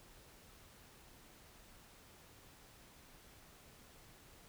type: silence
effects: pink hiss -61 dBFS RMS until 4.48 s